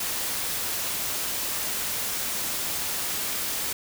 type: noise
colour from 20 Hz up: white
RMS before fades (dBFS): -29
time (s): 0-3.73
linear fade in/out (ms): 5
effects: none